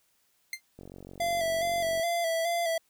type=tone with exponential decay; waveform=sawtooth; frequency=2093 Hz; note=C7; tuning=in tune; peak=-25 dBFS; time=0.53-0.61 s; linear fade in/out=2 ms; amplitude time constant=16 ms
type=click train; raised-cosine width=2 ms; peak=-32 dBFS; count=57; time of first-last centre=0.79-1.997 s; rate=46.4 Hz
type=tone with vibrato; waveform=square; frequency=672 Hz; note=E5; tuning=33 cents sharp; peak=-27 dBFS; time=1.2-2.78 s; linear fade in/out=5 ms; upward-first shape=square; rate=2.4 Hz; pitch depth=36 cents each way
effects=white hiss -70 dBFS RMS until 2.89 s